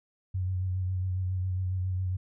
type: tone with vibrato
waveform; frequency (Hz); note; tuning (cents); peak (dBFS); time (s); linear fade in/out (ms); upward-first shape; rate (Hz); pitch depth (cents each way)
sine; 92.5; F#2; 0; -27; 0.34-2.17; 10; sine; 7.3; 30
effects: none